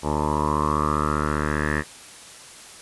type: tone with low-pass filter sweep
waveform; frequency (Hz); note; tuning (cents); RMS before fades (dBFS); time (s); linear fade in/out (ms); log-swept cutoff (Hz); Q
10% pulse; 75; D2; +37; -23; 0.02-1.84; 50; 830 to 1800; 7
effects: white hiss -43 dBFS RMS until 2.81 s + resampled to 24000 Hz